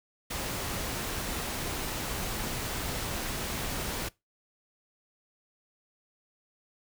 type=noise; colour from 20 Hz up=pink; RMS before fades=-34 dBFS; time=0.3-4.09 s; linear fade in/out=10 ms; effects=noise-tail reverb RT60 0.2 s tail -21 dB re dry